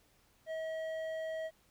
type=tone with hard clipping; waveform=sine; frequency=640 Hz; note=D#5; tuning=49 cents sharp; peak=-38 dBFS; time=0.46-1.51 s; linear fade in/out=50 ms; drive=8 dB; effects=pink hiss -69 dBFS RMS until 1.7 s